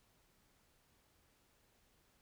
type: silence
effects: pink hiss -73 dBFS RMS until 2.21 s